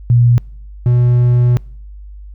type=tone pair in turn; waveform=sine / triangle; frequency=120 / 122.1 Hz; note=B2 / B2; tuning=-49 / -19 cents; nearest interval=unison; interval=30 cents; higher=second; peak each=-6 dBFS; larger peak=neither; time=0.1-0.38 / 0.86-1.57 s; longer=second; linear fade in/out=0 ms; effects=noise-tail reverb RT60 0.6 s tail -26 dB re dry + added 50 Hz sine -30 dBFS peak until 2.34 s